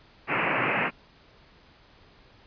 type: band-pass noise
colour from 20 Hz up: white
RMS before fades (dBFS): -26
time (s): 0.27-0.91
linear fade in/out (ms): 50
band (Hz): 110 to 2700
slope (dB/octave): 96
effects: pink hiss -56 dBFS RMS until 2.46 s + resampled to 11025 Hz